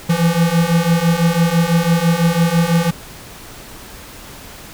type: beating tone pair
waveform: square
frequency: 164.81 / 170.81 Hz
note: E3 / F3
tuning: 0 / -38 cents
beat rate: 6 Hz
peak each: -17 / -15 dBFS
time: 0.09-2.91 s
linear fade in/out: 10 ms
effects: pink hiss -36 dBFS RMS until 4.73 s